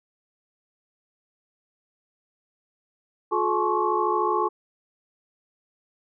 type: tone cluster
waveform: sine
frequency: 356.8 / 429.2 / 858 / 1072 / 1126 Hz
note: F4 / A4 / A5 / C6 / C#6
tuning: +37 / -43 / -44 / +42 / +27 cents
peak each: -27 dBFS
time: 3.31-4.49 s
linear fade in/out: 20 ms
effects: none